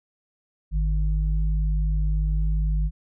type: tone pair together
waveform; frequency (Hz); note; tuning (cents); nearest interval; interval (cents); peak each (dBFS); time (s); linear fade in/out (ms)
sine; 51.44 / 153.4; G#1 / D#3; -16 / -24; octave + perfect fifth; 1892; -20 / -29; 0.71-2.91; 50
effects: none